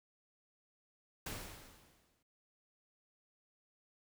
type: noise with exponential decay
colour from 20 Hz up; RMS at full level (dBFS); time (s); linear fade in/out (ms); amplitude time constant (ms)
pink; -41; 1.26-2.23; 5; 210
effects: none

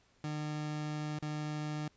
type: tone with dropouts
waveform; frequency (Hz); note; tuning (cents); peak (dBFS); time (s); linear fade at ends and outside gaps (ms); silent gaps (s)
30% pulse; 151.1; D3; +50; -33; 0.24-1.88; 2; 1.188-1.225
effects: pink hiss -69 dBFS RMS until 1.96 s + resampled to 16000 Hz

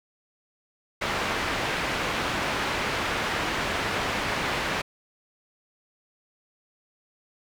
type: low-pass noise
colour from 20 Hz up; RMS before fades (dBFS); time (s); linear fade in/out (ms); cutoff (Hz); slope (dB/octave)
white; -28; 1.01-4.82; 10; 2200; 12
effects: none

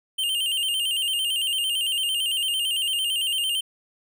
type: tone with vibrato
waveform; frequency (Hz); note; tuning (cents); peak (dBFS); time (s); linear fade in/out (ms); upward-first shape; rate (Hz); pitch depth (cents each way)
square; 2964; F#7; +2; -23; 0.18-3.61; 10; square; 8.9; 81
effects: none

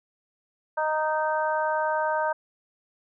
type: harmonic tone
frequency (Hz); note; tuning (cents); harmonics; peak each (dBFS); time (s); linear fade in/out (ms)
310; D#4; -6; 2 / 3 / 4 / 5; -27 / -26 / -34 / -31; 0.77-2.33; 10
effects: none

